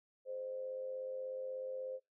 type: tone with amplitude modulation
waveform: sine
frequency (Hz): 520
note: C5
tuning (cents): -11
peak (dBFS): -37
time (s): 0.25-2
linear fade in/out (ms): 50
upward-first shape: sine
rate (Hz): 96.5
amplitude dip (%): 55
effects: noise-tail reverb RT60 0.2 s tail -26 dB re dry